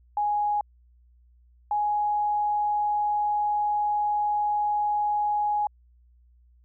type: tone pair in turn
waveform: sine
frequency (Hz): 830.6 / 833.5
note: G#5 / G#5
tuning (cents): 0 / +6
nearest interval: unison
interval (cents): 6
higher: second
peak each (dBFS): -22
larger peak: neither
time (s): 0.17-0.61 / 1.71-5.67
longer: second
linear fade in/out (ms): 2
effects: added 60 Hz sine -55 dBFS peak until 6.64 s